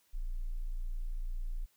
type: tone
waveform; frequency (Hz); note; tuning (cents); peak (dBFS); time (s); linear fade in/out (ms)
sine; 28.99; A#0; -9; -33; 0.13-1.66; 20
effects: white hiss -71 dBFS RMS until 1.76 s

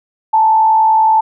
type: tone with frequency modulation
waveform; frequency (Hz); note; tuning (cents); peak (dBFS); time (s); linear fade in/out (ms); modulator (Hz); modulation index
sine; 880; A5; 0; -7; 0.33-1.21; 10; 50.7; 0.39
effects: none

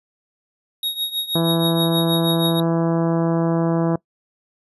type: tone with tremolo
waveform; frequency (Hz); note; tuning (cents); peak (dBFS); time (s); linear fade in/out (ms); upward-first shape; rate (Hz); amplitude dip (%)
square; 3762; A#7; +15; -19; 0.83-2.6; 2; triangle; 6.3; 85
type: harmonic tone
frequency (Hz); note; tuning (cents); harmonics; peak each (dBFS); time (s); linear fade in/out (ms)
166.2; E3; +15; 1 / 2 / 3 / 4 / 5 / 6 / 7 / 8 / 9 / 10; -19 / -21 / -26 / -26 / -33 / -33 / -37 / -40 / -44 / -44; 1.35-3.96; 5
effects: noise-tail reverb RT60 0.1 s tail -22 dB re dry + resampled to 32000 Hz

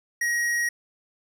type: tone with hard clipping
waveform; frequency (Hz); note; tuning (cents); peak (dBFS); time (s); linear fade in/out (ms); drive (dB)
triangle; 1893; A#6; +26; -24; 0.21-0.69; 5; 16
effects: none

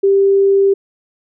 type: tone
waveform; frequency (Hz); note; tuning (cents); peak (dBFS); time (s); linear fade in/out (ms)
sine; 393.6; G4; +7; -8; 0.03-0.74; 10
effects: none

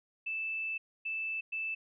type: tone bursts at uneven times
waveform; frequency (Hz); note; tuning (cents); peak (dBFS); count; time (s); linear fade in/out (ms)
sine; 2637; E7; 0; -33; 3; 0.26-0.78 / 1.05-1.41 / 1.52-1.75; 10
effects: none

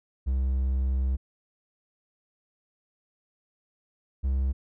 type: tone pair in turn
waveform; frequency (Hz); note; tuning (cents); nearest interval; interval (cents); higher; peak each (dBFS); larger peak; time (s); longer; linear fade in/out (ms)
triangle; 65.41 / 66.44; C2 / C2; 0 / +27; unison; 27; second; -21; neither; 0.26-1.17 / 4.23-4.53; first; 20
effects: none

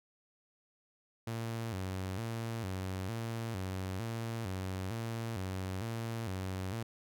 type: tone with vibrato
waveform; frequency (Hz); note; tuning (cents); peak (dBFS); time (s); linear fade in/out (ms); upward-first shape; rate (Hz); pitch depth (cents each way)
sawtooth; 103.83; G#2; 0; -32; 1.27-6.83; 5; square; 1.1; 170
effects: none

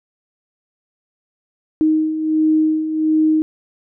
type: beating tone pair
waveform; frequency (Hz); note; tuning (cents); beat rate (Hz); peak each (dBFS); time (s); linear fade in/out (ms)
sine; 311.4 / 312.8; D#4 / D#4; +2 / +9; 1.4; -21 / -14; 1.81-3.42; 0
effects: none

